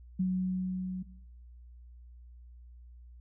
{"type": "tone with level ramp", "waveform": "sine", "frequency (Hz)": 185, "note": "F#3", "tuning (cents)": 0, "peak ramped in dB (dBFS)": [-25, -34], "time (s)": [0.19, 1.03], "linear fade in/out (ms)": 10, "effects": ["noise-tail reverb RT60 0.8 s tail -18 dB re dry", "added 60 Hz sine -49 dBFS peak until 3.2 s"]}